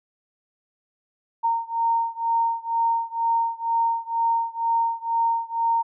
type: beating tone pair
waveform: sine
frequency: 920 / 922.1 Hz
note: A#5 / A#5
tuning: -23 / -19 cents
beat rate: 2.1 Hz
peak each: -23 / -24 dBFS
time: 1.43-5.83 s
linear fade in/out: 20 ms
effects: none